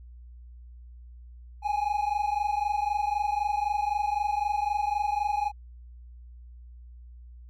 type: tone pair together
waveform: triangle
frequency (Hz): 816.1 / 840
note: G#5 / G#5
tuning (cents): -31 / +19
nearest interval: unison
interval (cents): 50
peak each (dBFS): -26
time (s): 1.62-5.52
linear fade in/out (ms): 50
effects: added 60 Hz sine -44 dBFS peak until 7.49 s